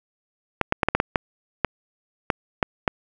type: clicks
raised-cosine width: 0.5 ms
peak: -3 dBFS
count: 11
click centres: 0.613 / 0.724 / 0.832 / 0.886 / 0.95 / 1.001 / 1.158 / 1.647 / 2.302 / 2.628 / 2.878 s
effects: none